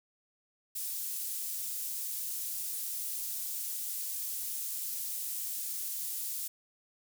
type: high-pass noise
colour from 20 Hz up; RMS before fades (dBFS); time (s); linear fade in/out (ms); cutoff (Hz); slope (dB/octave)
pink; -37; 0.75-6.48; 10; 10000; 12
effects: none